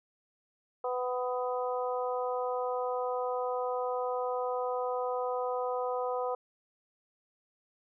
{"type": "harmonic tone", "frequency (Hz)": 250, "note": "B3", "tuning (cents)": 21, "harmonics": [2, 3, 4, 5], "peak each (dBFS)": [-32, -36, -38, -40], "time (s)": [0.84, 6.35], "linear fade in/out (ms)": 5, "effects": []}